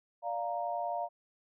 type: chord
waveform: sine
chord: Bb major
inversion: first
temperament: equal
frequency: 587.3 / 698.5 / 932.3 Hz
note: D5 / F5 / Bb5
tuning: 0 / 0 / 0 cents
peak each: -39 / -34 / -38 dBFS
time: 0.22-1.09 s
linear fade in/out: 50 ms
effects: none